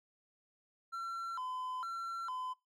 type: tone with vibrato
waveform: triangle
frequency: 1174 Hz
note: D6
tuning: 1 cent flat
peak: -36 dBFS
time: 0.92-2.54 s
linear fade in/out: 20 ms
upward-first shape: square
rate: 1.1 Hz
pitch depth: 250 cents each way
effects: noise-tail reverb RT60 0.2 s tail -20 dB re dry